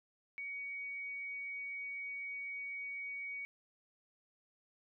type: tone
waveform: sine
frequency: 2248 Hz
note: C#7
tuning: 24 cents sharp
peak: -40 dBFS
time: 0.38-3.45 s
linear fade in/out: 0 ms
effects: none